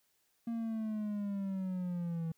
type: linear sweep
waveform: triangle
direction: down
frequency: 233.1 to 161.6 Hz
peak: -32 dBFS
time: 0.47-2.32 s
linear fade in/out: 5 ms
effects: white hiss -75 dBFS RMS until 2.37 s